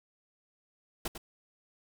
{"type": "noise with echo", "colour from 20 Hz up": "pink", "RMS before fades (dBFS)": -34, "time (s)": [1.05, 1.08], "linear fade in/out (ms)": 5, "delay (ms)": 99, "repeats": 1, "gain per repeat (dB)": -9, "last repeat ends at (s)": 1.179, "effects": []}